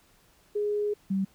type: tone pair in turn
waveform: sine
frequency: 415.3 / 193.02 Hz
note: G#4 / G3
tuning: 0 / -27 cents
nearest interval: octave + minor second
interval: 1327 cents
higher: first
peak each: -25 / -24 dBFS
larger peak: second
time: 0.55-0.94 / 1.1-1.25 s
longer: first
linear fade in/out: 10 ms
effects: pink hiss -62 dBFS RMS until 1.34 s